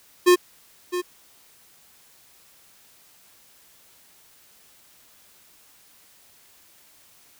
square tone with echo, 357.5 Hz, F4, 41 cents sharp, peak -12 dBFS, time 0.26-0.36 s, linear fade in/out 20 ms, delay 660 ms, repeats 1, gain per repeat -12 dB, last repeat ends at 1.02 s, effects white hiss -55 dBFS RMS until 7.39 s

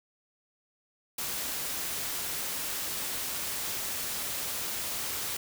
white noise, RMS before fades -34 dBFS, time 1.18-5.37 s, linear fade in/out 5 ms, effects none

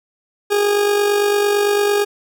40% pulse tone with amplitude modulation, 410 Hz, G#4, 22 cents flat, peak -11 dBFS, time 0.5-2.05 s, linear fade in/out 20 ms, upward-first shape sine, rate 48.9 Hz, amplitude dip 45%, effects none

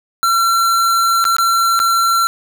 square tone with dropouts, 1358 Hz, F6, 49 cents flat, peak -12 dBFS, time 0.23-2.27 s, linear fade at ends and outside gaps 0 ms, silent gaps 1.242-1.252 / 1.366-1.384 / 1.792-1.8 s, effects none

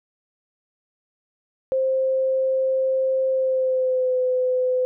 sine tone with pitch glide, 526 to 507.5 Hz, C5 to B4, +9 to +47 cents, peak -18 dBFS, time 1.72-4.85 s, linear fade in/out 0 ms, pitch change -62 cents, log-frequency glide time 3.31-4.18 s, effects none

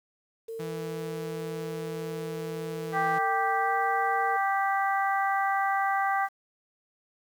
sine tone with pitch glide, 452.6 to 461.6 Hz, A4 to A#4, +49 to -17 cents, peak -34 dBFS, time 0.48-4.37 s, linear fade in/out 10 ms, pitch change +34 cents, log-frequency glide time 3.6-3.69 s
sawtooth tone, 164.81 Hz, E3, in tune, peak -32 dBFS, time 0.59-3.19 s, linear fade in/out 10 ms
harmonic tone, 392 Hz, G4, in tune, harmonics 2 / 3 / 4 / 5, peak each -26 / -30 / -32 / -34 dBFS, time 2.92-6.29 s, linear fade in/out 50 ms
effects 9-bit

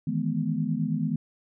sine chord, E major seventh, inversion third, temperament equal with one note detuned, 155.56 / 164.81 / 211.6 / 246.9 Hz, D#3 / E3 / G#3 / B3, 0 / 0 / +33 / 0 cents, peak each -30 dBFS, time 0.07-1.16 s, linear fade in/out 5 ms, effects none

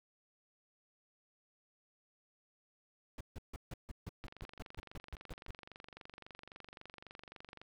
brown noise bursts, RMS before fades -44 dBFS, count 14, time 3.18-5.508 s, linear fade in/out 2 ms, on 27 ms, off 150 ms
click train, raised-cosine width 0.3 ms, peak -34 dBFS, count 81, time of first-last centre 4.24-7.616 s, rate 23.7 Hz
effects none

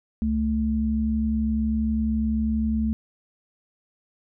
sine tone pair together, 69.3 / 220 Hz, C#2 / A3, 0 / 0 cents, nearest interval octave + minor sixth, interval 2000 cents, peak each -26 / -22 dBFS, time 0.22-2.93 s, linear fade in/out 0 ms, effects none

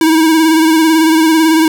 square tone with vibrato, 320 Hz, D#4, 49 cents sharp, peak -7 dBFS, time 0.01-1.68 s, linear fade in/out 2 ms, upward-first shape sine, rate 18 Hz, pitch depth 41 cents each way, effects none

